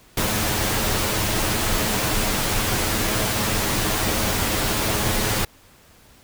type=noise with comb filter; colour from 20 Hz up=pink; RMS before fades=-22 dBFS; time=0.17-5.45 s; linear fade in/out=5 ms; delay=9.4 ms; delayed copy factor=+0.55; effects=pink hiss -52 dBFS RMS until 6.23 s